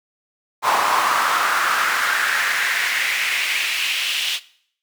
brown noise with high-pass filter sweep, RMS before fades -20 dBFS, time 0.62-4.4 s, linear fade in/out 50 ms, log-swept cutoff 960 to 3100 Hz, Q 3.2, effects noise-tail reverb RT60 0.6 s tail -19 dB re dry

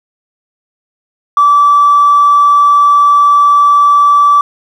triangle tone with tanh clipping, 1158 Hz, D6, 25 cents flat, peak -3 dBFS, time 1.37-4.41 s, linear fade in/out 2 ms, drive 1 dB, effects none

